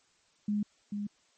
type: tone pair in turn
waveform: sine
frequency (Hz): 207.7 / 205.3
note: G#3 / G#3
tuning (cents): 0 / -20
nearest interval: unison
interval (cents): 20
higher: first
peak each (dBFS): -27 / -32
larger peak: first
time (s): 0.48-0.63 / 0.92-1.07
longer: neither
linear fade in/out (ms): 5
effects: white hiss -68 dBFS RMS until 1.37 s + MP3 32 kbps